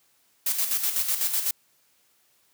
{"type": "noise with tremolo", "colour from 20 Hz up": "blue", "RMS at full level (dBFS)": -24, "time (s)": [0.46, 1.51], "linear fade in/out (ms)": 5, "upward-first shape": "square", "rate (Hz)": 8, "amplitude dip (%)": 55, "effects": ["white hiss -65 dBFS RMS until 2.53 s", "high-pass 80 Hz 12 dB/octave"]}